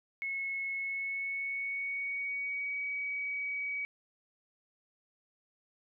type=tone with pitch glide; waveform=sine; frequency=2187 to 2267 Hz; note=C#7 to C#7; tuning=-24 to +38 cents; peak=-33 dBFS; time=0.22-3.85 s; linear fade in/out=0 ms; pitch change=+62 cents; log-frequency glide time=0.74-2.83 s; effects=none